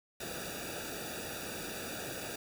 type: noise with comb filter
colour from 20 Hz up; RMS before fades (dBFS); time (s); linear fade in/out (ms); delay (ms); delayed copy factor
pink; -41; 0.2-2.36; 5; 0.95; -0.95
effects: none